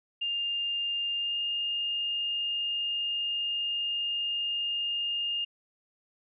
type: tone with pitch glide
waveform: sine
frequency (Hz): 2807 to 2825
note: F7 to F7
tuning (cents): +8 to +19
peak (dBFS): -28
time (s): 0.21-5.45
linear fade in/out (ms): 10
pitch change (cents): +11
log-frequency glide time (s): 1.18-1.37
effects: none